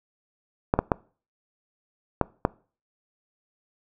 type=clicks; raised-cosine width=1 ms; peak=-5 dBFS; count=5; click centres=0.739 / 0.79 / 0.918 / 2.213 / 2.451 s; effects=noise-tail reverb RT60 0.4 s tail -23 dB re dry